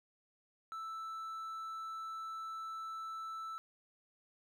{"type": "tone", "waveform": "triangle", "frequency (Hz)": 1320, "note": "E6", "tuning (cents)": 2, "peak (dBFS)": -39, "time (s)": [0.72, 3.58], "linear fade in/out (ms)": 0, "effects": []}